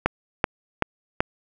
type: click train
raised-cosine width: 0.5 ms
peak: -3 dBFS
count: 4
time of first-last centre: 0.06-1.205 s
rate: 2.62 Hz
effects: none